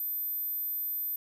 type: tone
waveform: sine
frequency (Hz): 13660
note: G#9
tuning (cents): +48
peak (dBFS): -29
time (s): 0-1.16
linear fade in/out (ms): 2
effects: tanh soft clip ceiling -28 dBFS + 10-bit